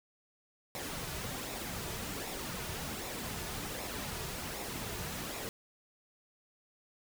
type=noise with flanger; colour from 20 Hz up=pink; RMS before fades=-40 dBFS; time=0.75-5.49 s; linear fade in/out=0 ms; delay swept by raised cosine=0.64 to 3.84 ms; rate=1.3 Hz; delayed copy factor=-0.5; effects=none